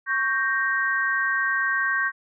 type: chord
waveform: sine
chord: G diminished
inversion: second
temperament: equal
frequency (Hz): 1108.7 / 1568 / 1864.7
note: Db6 / G6 / Bb6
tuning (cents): 0 / 0 / 0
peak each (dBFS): -28 / -23 / -26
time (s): 0.06-2.12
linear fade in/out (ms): 50
effects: none